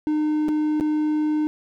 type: tone with dropouts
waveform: triangle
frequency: 304.6 Hz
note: D#4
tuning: 37 cents flat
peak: -17 dBFS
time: 0.07-1.47 s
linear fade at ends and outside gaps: 0 ms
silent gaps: 0.484-0.489 / 0.799-0.809 s
effects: none

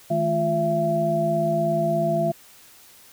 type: tone cluster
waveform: sine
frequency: 157.8 / 214.6 / 348.7 / 671 Hz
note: D#3 / A3 / F4 / E5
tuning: +25 / -43 / -3 / +31 cents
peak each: -26 / -29 / -29 / -21 dBFS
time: 0.1-2.32 s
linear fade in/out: 10 ms
effects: white hiss -50 dBFS RMS until 3.12 s

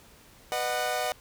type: chord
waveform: sawtooth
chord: B major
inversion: none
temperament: equal with one note detuned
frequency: 493.9 / 609.8 / 740 Hz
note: B4 / D#5 / F#5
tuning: 0 / -35 / 0 cents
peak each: -31 / -28 / -26 dBFS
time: 0.52-1.12 s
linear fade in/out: 0 ms
effects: pink hiss -55 dBFS RMS until 1.2 s

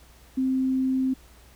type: tone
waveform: sine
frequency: 261.6 Hz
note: C4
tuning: in tune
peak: -21 dBFS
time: 0.37-1.14 s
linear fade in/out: 10 ms
effects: added 60 Hz sine -52 dBFS peak until 1.55 s + pink hiss -55 dBFS RMS until 1.55 s

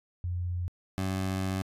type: tone pair in turn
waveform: sine / 20% pulse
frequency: 88.5 / 94.92 Hz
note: F2 / F#2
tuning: +23 / +45 cents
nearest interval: minor second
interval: 122 cents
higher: second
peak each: -29 / -24 dBFS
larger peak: second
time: 0.24-0.68 / 0.98-1.62 s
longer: second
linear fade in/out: 0 ms
effects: resampled to 32000 Hz

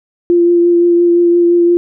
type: tone with vibrato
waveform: sine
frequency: 345.8 Hz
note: F4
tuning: 17 cents flat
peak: -6 dBFS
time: 0.3-1.77 s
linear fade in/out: 0 ms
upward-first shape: triangle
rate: 5.8 Hz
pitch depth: 17 cents each way
effects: none

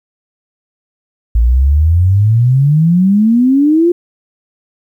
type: exponential sweep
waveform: sine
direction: up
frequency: 55 to 355.7 Hz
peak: -6 dBFS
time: 1.35-3.92 s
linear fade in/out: 5 ms
effects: 8-bit

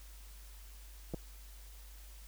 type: clicks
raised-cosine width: 2 ms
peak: -26 dBFS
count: 2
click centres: 1.138 / 1.144 s
effects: added 50 Hz sine -50 dBFS peak until 2.27 s + white hiss -59 dBFS RMS until 2.27 s

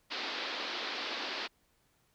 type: band-pass noise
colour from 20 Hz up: white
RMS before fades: -38 dBFS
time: 0.1-1.48 s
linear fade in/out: 20 ms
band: 240 to 4700 Hz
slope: 48 dB/octave
effects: pink hiss -72 dBFS RMS until 2.14 s

